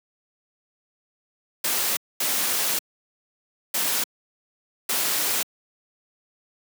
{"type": "noise bursts at uneven times", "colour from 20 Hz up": "white", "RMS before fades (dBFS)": -24, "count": 4, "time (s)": [[1.64, 1.97], [2.2, 2.79], [3.74, 4.04], [4.89, 5.43]], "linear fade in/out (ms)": 5, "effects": ["high-pass 200 Hz 12 dB/octave"]}